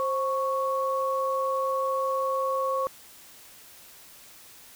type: tone pair together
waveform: sine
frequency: 528.6 / 1108.7 Hz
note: C5 / C#6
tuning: +18 / 0 cents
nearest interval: octave + minor second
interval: 1282 cents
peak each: -27 dBFS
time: 0-2.87 s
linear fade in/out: 0 ms
effects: white hiss -50 dBFS RMS until 4.75 s